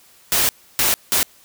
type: noise bursts at uneven times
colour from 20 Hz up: white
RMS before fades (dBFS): -17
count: 3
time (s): 0.32-0.49 / 0.79-0.94 / 1.12-1.23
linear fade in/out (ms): 0
effects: white hiss -51 dBFS RMS until 1.44 s